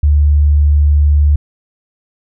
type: tone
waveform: sine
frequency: 73.42 Hz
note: D2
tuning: in tune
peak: -6 dBFS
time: 0.03-1.36 s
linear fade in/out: 5 ms
effects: none